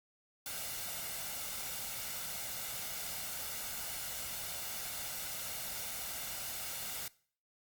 white noise with comb filter, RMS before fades -41 dBFS, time 0.46-7.08 s, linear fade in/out 2 ms, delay 1.4 ms, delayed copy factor +0.5, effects noise-tail reverb RT60 0.5 s tail -21 dB re dry + Opus 48 kbps

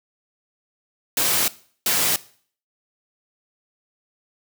white noise bursts at uneven times, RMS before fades -20 dBFS, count 2, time 1.17-1.48 / 1.86-2.16 s, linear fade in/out 2 ms, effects noise-tail reverb RT60 0.5 s tail -19 dB re dry + high-pass 100 Hz 12 dB/octave

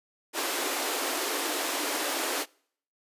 pink high-pass noise, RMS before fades -30 dBFS, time 0.33-2.46 s, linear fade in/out 50 ms, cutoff 270 Hz, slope 96 dB/octave, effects noise-tail reverb RT60 0.6 s tail -26 dB re dry + resampled to 32000 Hz

